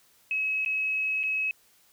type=tone with dropouts; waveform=sine; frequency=2565 Hz; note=E7; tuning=48 cents flat; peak=-25 dBFS; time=0.31-1.51 s; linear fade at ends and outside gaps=1 ms; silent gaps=0.649-0.66 / 1.232-1.236 s; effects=white hiss -62 dBFS RMS until 1.92 s